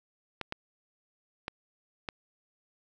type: clicks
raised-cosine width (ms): 0.3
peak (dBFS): -18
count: 4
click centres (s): 0.413 / 0.524 / 1.481 / 2.088
effects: none